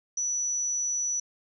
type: tone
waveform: sine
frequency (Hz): 5920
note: F#8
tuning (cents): 0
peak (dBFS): -26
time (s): 0.17-1.2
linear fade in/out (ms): 5
effects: none